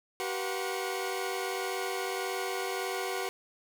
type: tone cluster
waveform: sawtooth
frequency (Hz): 382.9 / 484.4 / 724 / 1062 / 2220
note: G4 / B4 / F#5 / C6 / C#7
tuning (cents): -41 / -34 / -38 / +25 / +2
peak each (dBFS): -31 / -34 / -35 / -39 / -39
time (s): 0.2-3.29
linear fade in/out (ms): 0
effects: none